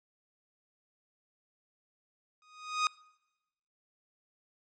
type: tone with exponential growth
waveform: sawtooth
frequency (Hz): 1244.5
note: D#6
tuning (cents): 0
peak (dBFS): -20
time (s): 2.42-2.87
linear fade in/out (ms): 1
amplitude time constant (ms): 96
effects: noise-tail reverb RT60 1.0 s tail -25 dB re dry + resampled to 16000 Hz